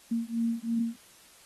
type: beating tone pair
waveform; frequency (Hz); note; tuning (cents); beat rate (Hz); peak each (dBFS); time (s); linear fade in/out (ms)
sine; 229.3 / 232.3; A#3 / A#3; -28 / -6; 3; -30; 0.11-0.96; 10
effects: white hiss -56 dBFS RMS until 1.45 s + AAC 32 kbps